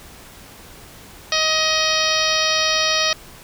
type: harmonic tone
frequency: 629 Hz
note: D#5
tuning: 19 cents sharp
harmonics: 1 / 2 / 3 / 4 / 5 / 6 / 7 / 8 / 9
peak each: -25 / -25 / -25 / -25 / -25 / -25 / -25 / -25 / -25 dBFS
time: 1.32-3.13 s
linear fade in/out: 2 ms
effects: pink hiss -42 dBFS RMS until 3.43 s